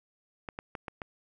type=clicks; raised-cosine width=0.5 ms; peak=-22 dBFS; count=5; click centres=0.488 / 0.589 / 0.752 / 0.882 / 1.018 s; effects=none